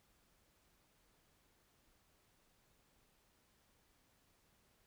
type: silence
effects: pink hiss -74 dBFS RMS until 4.86 s